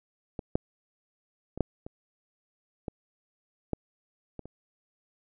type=clicks; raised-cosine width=2 ms; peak=-21 / -11 / -24 / -10 / -26 / -20 / -15 / -25 / -29 dBFS; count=9; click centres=0.392 / 0.555 / 1.576 / 1.607 / 1.865 / 2.882 / 3.733 / 4.393 / 4.456 s; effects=none